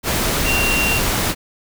sine tone in noise, 2756 Hz, F7, 24 cents flat, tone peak -18 dBFS, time 0.44-1.01 s, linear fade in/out 50 ms, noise pink, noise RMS -19 dBFS, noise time 0.03-1.35 s, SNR -2 dB, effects none

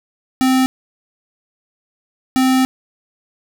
square tone bursts at uneven times, 260.1 Hz, C4, 10 cents flat, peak -12 dBFS, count 2, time 0.41-0.66 / 2.36-2.65 s, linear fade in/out 0 ms, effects none

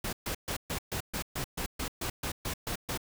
pink noise bursts, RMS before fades -34 dBFS, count 14, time 0.04-2.976 s, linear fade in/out 5 ms, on 89 ms, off 130 ms, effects none

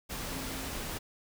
sine tone in noise, 264.9 Hz, C4, 22 cents sharp, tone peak -43 dBFS, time 0.29-0.71 s, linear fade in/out 20 ms, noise pink, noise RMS -38 dBFS, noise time 0.09-0.99 s, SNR -8 dB, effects none

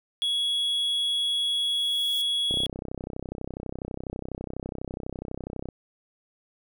triangle tone, 3350 Hz, G#7, 14 cents sharp, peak -22 dBFS, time 0.22-2.66 s, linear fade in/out 0 ms
violet noise with exponential growth, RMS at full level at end -38 dBFS, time 1.11-2.22 s, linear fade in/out 5 ms, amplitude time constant 240 ms
click train, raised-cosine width 2 ms, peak -20 dBFS, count 103, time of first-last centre 2.51-5.688 s, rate 32.1 Hz
effects none

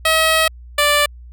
10% pulse tone pair in turn, 640 / 586.5 Hz, D#5 / D5, +49 / -2 cents, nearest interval major second, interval 151 cents, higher first, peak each -4 dBFS, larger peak neither, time 0.05-0.48 / 0.78-1.06 s, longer first, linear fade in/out 5 ms, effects added 60 Hz sine -35 dBFS peak until 1.32 s

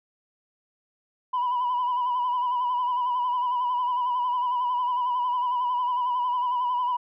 sine tone with vibrato, 987.8 Hz, B5, in tune, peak -21 dBFS, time 1.33-6.97 s, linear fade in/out 10 ms, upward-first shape sine, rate 11 Hz, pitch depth 48 cents each way, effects tanh soft clip ceiling -20 dBFS

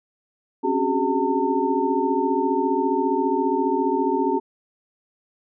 sine tone cluster, 266.4 / 281.2 / 373.3 / 413.1 / 900 Hz, C4 / C#4 / F#4 / G#4 / A5, +31 / +25 / +15 / -9 / +39 cents, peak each -26 / -26 / -24 / -26 / -24 dBFS, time 0.63-4.4 s, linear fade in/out 20 ms, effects none

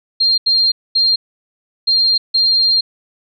sine tone bursts at uneven times, 4196 Hz, C8, 4 cents sharp, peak -10 dBFS, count 5, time 0.2-0.38 / 0.46-0.72 / 0.95-1.16 / 1.87-2.18 / 2.34-2.81 s, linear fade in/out 10 ms, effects none

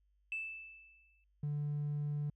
sine tone with exponential decay, 2637 Hz, E7, in tune, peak -34 dBFS, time 0.32-1.24 s, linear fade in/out 1 ms, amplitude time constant 200 ms
triangle tone, 146.83 Hz, D3, in tune, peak -31 dBFS, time 1.43-2.3 s, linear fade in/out 5 ms
effects tanh soft clip ceiling -30 dBFS + added 50 Hz sine -70 dBFS peak until 2.35 s

